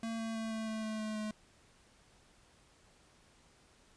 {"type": "tone with pitch steps", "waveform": "square", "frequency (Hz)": [226.7, 224.9, 223.1, 221.3, 219.5, 217.7, 216, 214.2], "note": ["A#3", "A3", "A3", "A3", "A3", "A3", "A3", "A3"], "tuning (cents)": [-48, 38, 24, 10, -4, -18, -32, -46], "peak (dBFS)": -37, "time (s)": [0.03, 1.31], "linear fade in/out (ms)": 2, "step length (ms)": 160, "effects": ["pink hiss -65 dBFS RMS until 3.96 s", "resampled to 22050 Hz"]}